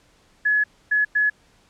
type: tone bursts at uneven times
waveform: sine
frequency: 1698 Hz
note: G#6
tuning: 38 cents sharp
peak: -16 dBFS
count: 3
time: 0.45-0.64 / 0.91-1.05 / 1.15-1.3 s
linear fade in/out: 10 ms
effects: pink hiss -58 dBFS RMS until 1.69 s + low-pass 8000 Hz 12 dB/octave